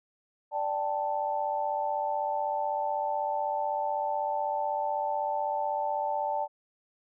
sine chord, D suspended fourth, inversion none, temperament equal, 587.3 / 784 / 880 Hz, D5 / G5 / A5, 0 / 0 / 0 cents, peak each -33 / -33 / -30 dBFS, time 0.51-6.48 s, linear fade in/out 50 ms, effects none

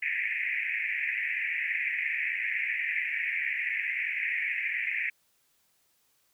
pink band-pass noise, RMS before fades -31 dBFS, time 0.02-5.1 s, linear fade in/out 5 ms, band 1800 to 2500 Hz, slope 96 dB/octave, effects white hiss -70 dBFS RMS until 6.33 s

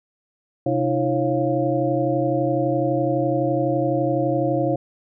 sine tone cluster, 130.2 / 307.7 / 339.6 / 545 / 701 Hz, C3 / D#4 / F4 / C#5 / F5, -8 / -19 / -48 / -29 / +6 cents, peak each -25 / -24 / -25 / -23 / -27 dBFS, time 0.66-4.76 s, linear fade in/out 5 ms, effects none

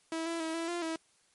sawtooth tone with pitch steps, 325.3 / 333.5 / 322.1 / 331.6 / 346.5 / 324.2 Hz, E4 / E4 / E4 / E4 / F4 / E4, -23 / +20 / -40 / +10 / -14 / -29 cents, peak -29 dBFS, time 0.12-0.96 s, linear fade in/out 2 ms, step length 140 ms, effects white hiss -68 dBFS RMS until 1.34 s + MP3 48 kbps

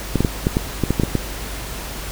clicks, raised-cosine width 3 ms, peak -3 dBFS, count 10, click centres 0.157 / 0.206 / 0.248 / 0.469 / 0.569 / 0.837 / 0.906 / 0.998 / 1.035 / 1.153 s, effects added 50 Hz sine -31 dBFS peak until 2.11 s + pink hiss -31 dBFS RMS until 2.11 s

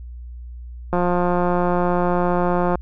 click train, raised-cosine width 1 ms, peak -7 dBFS, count 324, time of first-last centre 0.93-2.755 s, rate 177 Hz, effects added 60 Hz sine -32 dBFS peak until 2.81 s

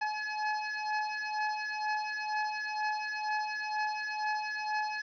25% pulse beating tone pair, 850 / 852.1 Hz, G#5 / G#5, +40 / +44 cents, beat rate 2.1 Hz, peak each -31 dBFS, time 0.01-5.02 s, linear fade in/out 10 ms, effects resampled to 11025 Hz + 10-bit

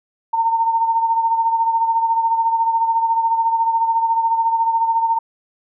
sine beating tone pair, 910 / 924 Hz, A#5 / A#5, -42 / -16 cents, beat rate 14 Hz, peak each -15 / -23 dBFS, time 0.33-5.19 s, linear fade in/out 10 ms, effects none

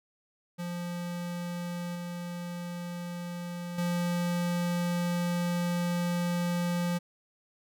square tone with level steps, 174.61 Hz, F3, in tune, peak -34 / -36 / -28 dBFS, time 0.58-6.99 s, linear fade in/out 20 ms, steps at 1.95 / 3.78 s, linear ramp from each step 5 ms, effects none

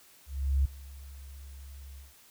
sine tone with ADSR envelope, 68.4 Hz, C#2, 23 cents flat, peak -21 dBFS, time 0.26-2.14 s, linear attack 390 ms, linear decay 9 ms, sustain -22 dB, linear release 170 ms, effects white hiss -58 dBFS RMS until 2.3 s

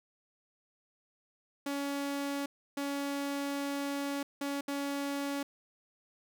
sawtooth tone bursts at uneven times, 281.5 Hz, C#4, 27 cents sharp, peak -29 dBFS, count 4, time 1.66-2.46 / 2.77-4.23 / 4.41-4.61 / 4.68-5.43 s, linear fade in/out 5 ms, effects none

